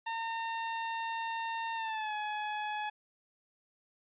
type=tone with pitch glide; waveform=sawtooth; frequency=911 to 845.1 Hz; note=A#5 to G#5; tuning=-40 to +30 cents; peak=-30 dBFS; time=0.06-2.9 s; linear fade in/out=10 ms; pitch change=-130 cents; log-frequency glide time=1.75-2.14 s; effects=resampled to 8000 Hz